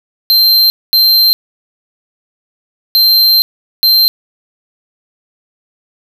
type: tone bursts at uneven times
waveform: square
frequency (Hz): 4141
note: C8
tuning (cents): -19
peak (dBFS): -6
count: 4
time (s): 0.3-0.7 / 0.93-1.33 / 2.95-3.42 / 3.83-4.08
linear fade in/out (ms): 0
effects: none